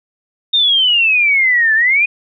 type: exponential two-way sweep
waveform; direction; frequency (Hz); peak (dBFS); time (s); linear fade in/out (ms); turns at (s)
sine; down then up; 3700 to 1729 to 2495; -9; 0.53-2.06; 10; 1.74
effects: none